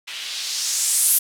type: noise with low-pass filter sweep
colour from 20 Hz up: violet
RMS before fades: -22 dBFS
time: 0.07-1.19 s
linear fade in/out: 10 ms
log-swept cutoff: 2600 to 12000 Hz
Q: 1.8
effects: none